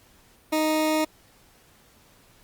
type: tone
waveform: 20% pulse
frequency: 311.1 Hz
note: D#4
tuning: in tune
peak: -16 dBFS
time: 0.52-1.05 s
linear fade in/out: 10 ms
effects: pink hiss -57 dBFS RMS until 2.43 s + Opus 48 kbps